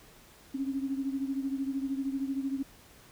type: beating tone pair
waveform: sine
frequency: 269.1 / 282.1 Hz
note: C4 / C#4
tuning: +49 / +30 cents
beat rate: 13 Hz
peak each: -31 / -36 dBFS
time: 0.54-2.63 s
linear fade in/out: 10 ms
effects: pink hiss -56 dBFS RMS until 3.11 s